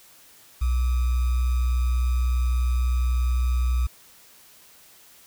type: tone with sample-and-hold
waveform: sine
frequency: 61.74 Hz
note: B1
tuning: in tune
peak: -19 dBFS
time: 0.61-3.87 s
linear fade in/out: 10 ms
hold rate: 1225 Hz
effects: white hiss -52 dBFS RMS until 5.26 s